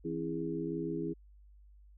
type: harmonic tone with a mistuned harmonic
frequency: 82.41 Hz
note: E2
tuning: in tune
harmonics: 2 / 3 / 4 / 5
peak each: -40 / -40 / -37 / -39 dBFS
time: 0.04-1.14 s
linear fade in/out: 20 ms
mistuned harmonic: 3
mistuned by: +110 cents
effects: added 50 Hz sine -55 dBFS peak until 1.97 s